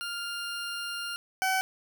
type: tone pair in turn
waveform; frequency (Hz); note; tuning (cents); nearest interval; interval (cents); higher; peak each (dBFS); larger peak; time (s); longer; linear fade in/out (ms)
20% pulse; 1402 / 758.7; F6 / F#5; +6 / +43; major seventh; 1063; first; -28 / -20; second; 0.01-1.16 / 1.42-1.61; first; 0
effects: none